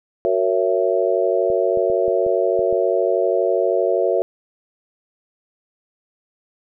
sine chord, F# dominant seventh, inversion none, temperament just, 370 / 462.5 / 555 / 666 Hz, F#4 / A#4 / C#5 / E5, 0 / -14 / +2 / +18 cents, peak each -21 dBFS, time 0.25-4.22 s, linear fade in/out 0 ms
clicks, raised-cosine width 3 ms, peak -23 dBFS, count 7, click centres 1.501 / 1.773 / 1.9 / 2.081 / 2.265 / 2.592 / 2.727 s
effects none

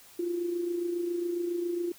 sine tone with amplitude modulation, 347.4 Hz, F4, 9 cents flat, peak -26 dBFS, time 0.19-1.92 s, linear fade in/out 5 ms, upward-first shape sine, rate 27.3 Hz, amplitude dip 50%, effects white hiss -54 dBFS RMS until 1.98 s

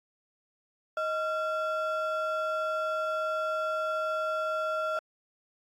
triangle ring-modulated tone, 1001 Hz, B5, 23 cents sharp, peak -23 dBFS, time 0.97-4.99 s, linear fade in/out 2 ms, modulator 373 Hz, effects AAC 48 kbps

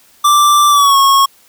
square tone with pitch glide, 1174.7 to 1096 Hz, D6 to C#6, 0 to -20 cents, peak -7 dBFS, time 0.24-1.26 s, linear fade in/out 10 ms, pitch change -120 cents, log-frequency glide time 0.69-0.97 s, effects white hiss -48 dBFS RMS until 1.48 s

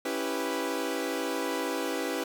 sawtooth chord, C# half-diminished seventh, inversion none, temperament equal, 277.2 / 329.6 / 392 / 493.9 Hz, C#4 / E4 / G4 / B4, 0 / 0 / 0 / 0 cents, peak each -31 / -31 / -32 / -30 dBFS, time 0.05-2.24 s, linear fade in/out 5 ms, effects none

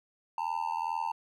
triangle tone with amplitude modulation, 903 Hz, A5, 45 cents sharp, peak -24 dBFS, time 0.38-1.12 s, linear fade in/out 2 ms, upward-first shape sine, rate 82.3 Hz, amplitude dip 100%, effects none

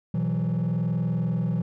triangle chord, B suspended fourth, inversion none, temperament just, 123.47 / 164.63 / 185.21 Hz, B2 / E3 / F#3, 0 / -2 / +2 cents, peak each -25 / -22 / -26 dBFS, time 0.14-1.62 s, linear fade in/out 5 ms, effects tanh soft clip ceiling -18 dBFS

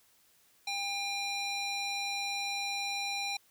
square tone with band-pass filter, 801 Hz, G5, 37 cents sharp, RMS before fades -35 dBFS, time 0.67-3.37 s, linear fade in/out 5 ms, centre 3800 Hz, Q 1.3, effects white hiss -66 dBFS RMS until 3.5 s

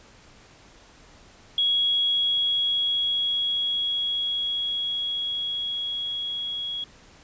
sine tone with level ramp, 3325 Hz, G#7, 1 cent sharp, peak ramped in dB -19 to -28 dBFS, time 1.58-6.84 s, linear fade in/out 2 ms, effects pink hiss -52 dBFS RMS until 7.23 s + resampled to 16000 Hz

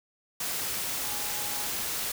sine tone in noise, 830.6 Hz, G#5, in tune, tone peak -43 dBFS, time 1.03-1.67 s, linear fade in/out 5 ms, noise white, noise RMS -32 dBFS, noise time 0.4-2.12 s, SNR -14 dB, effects none

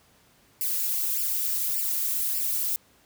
violet noise with flanger, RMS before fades -27 dBFS, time 0.61-2.76 s, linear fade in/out 0 ms, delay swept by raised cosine 0.39 to 2.99 ms, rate 1.7 Hz, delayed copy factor +1, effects pink hiss -60 dBFS RMS until 3.05 s + high-pass 60 Hz 12 dB/octave

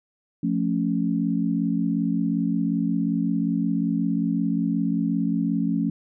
sine chord, F augmented, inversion none, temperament equal, 174.61 / 220 / 277.2 Hz, F3 / A3 / C#4, 0 / 0 / 0 cents, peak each -25 dBFS, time 0.43-5.9 s, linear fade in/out 5 ms, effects none

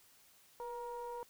triangle ring-modulated tone, 232 Hz, A#3, 8 cents flat, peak -36 dBFS, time 0.6-1.23 s, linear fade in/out 0 ms, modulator 715 Hz, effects white hiss -65 dBFS RMS until 1.29 s

